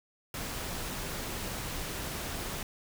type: noise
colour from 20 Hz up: pink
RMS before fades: -37 dBFS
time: 0.34-2.63 s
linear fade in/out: 2 ms
effects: none